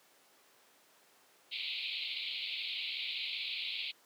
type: band-pass noise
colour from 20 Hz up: white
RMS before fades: -39 dBFS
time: 1.51-3.92 s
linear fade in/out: 20 ms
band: 2200 to 4300 Hz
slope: 96 dB/octave
effects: pink hiss -64 dBFS RMS until 4.05 s + high-pass 400 Hz 12 dB/octave